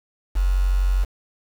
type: tone with quantisation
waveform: sine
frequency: 46.25 Hz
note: F#1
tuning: in tune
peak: -16 dBFS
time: 0.35-1.05 s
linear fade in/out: 20 ms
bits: 6
effects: none